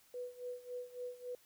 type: tone with tremolo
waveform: sine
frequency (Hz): 493.9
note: B4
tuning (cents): 0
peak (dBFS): -39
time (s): 0.14-1.35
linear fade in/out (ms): 2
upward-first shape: sine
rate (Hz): 3.6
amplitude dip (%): 85
effects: white hiss -67 dBFS RMS until 1.45 s